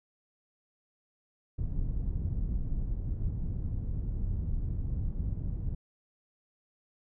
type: low-pass noise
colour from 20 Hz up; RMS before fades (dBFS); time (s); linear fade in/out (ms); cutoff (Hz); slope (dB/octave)
pink; -32; 1.58-5.75; 5; 120; 12
effects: none